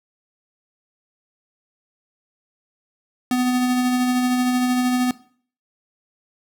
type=tone with tremolo; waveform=square; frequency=250 Hz; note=B3; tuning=21 cents sharp; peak=-17 dBFS; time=3.31-5.11 s; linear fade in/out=2 ms; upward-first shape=sine; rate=13 Hz; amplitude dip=30%; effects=noise-tail reverb RT60 0.5 s tail -19 dB re dry